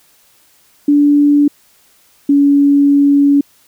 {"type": "tone pair in turn", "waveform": "sine", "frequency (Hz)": [290, 283.5], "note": ["D4", "C#4"], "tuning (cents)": [-22, 39], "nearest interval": "unison", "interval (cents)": 39, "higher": "first", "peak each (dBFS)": -6, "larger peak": "neither", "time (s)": [[0.88, 1.48], [2.29, 3.41]], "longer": "second", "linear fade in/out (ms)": 5, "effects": ["white hiss -51 dBFS RMS until 3.67 s"]}